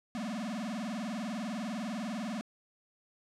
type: tone with vibrato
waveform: square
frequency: 220 Hz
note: A3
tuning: in tune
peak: -35 dBFS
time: 0.15-2.41 s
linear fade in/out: 0 ms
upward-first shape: sine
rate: 20 Hz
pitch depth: 240 cents each way
effects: low-pass 8000 Hz 12 dB/octave + 11-bit